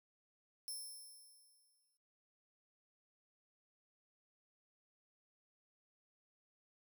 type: tone with exponential decay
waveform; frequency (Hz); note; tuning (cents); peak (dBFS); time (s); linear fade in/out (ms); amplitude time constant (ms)
15% pulse; 5340; E8; +22; -36; 0.68-1.97; 0; 280
effects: noise-tail reverb RT60 0.4 s tail -19 dB re dry

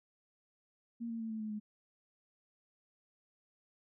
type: tone with pitch steps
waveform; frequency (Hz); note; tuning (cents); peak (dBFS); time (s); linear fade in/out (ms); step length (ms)
sine; 233.1 / 228.6 / 224.1 / 219.8 / 215.5 / 211.3; A#3 / A#3 / A3 / A3 / A3 / G#3; 0 / -34 / +32 / -2 / -36 / +30; -37; 1-1.6; 20; 100
effects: none

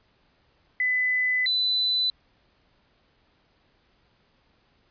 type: tone pair in turn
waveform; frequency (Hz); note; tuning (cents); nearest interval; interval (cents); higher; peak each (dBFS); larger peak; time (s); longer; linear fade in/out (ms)
sine; 2005 / 3999; B6 / B7; +26 / +21; octave; 1195; second; -21; neither; 0.8-1.46 / 1.46-2.1; first; 2
effects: pink hiss -65 dBFS RMS until 4.9 s + resampled to 11025 Hz

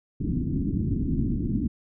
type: low-pass noise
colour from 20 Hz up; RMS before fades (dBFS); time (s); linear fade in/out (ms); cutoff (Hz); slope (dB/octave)
white; -26; 0.2-1.68; 10; 300; 48
effects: none

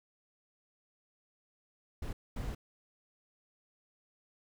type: noise bursts at uneven times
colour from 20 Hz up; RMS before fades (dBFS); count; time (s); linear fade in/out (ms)
brown; -38; 2; 2.02-2.13 / 2.36-2.55; 5
effects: none

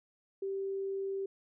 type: tone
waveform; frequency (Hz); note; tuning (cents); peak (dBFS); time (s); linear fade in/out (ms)
sine; 389.9; G4; -9; -33; 0.42-1.26; 5
effects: none

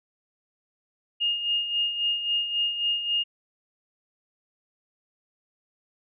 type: tone with tremolo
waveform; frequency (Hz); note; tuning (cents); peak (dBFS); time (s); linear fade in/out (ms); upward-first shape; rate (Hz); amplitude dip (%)
sine; 2840; F7; +28; -21; 1.2-3.24; 20; sine; 3.7; 60
effects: none

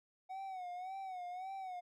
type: tone with vibrato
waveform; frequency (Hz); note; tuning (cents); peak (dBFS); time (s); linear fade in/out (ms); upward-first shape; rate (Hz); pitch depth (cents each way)
triangle; 743; F#5; +7; -40; 0.29-1.81; 20; sine; 1.8; 81
effects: none

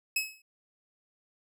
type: tone with exponential decay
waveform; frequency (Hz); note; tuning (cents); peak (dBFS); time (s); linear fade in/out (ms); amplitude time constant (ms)
sawtooth; 2573; E7; -43; -21; 0.16-0.42; 5; 56
effects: none

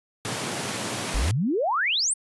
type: high-pass noise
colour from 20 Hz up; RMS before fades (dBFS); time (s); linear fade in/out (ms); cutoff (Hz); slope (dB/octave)
pink; -30; 0.25-1.31; 0; 100; 96
type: exponential sweep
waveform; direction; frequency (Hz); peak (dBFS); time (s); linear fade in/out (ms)
sine; up; 40.37 to 9480; -21; 1.14-2.14; 10
effects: resampled to 24000 Hz

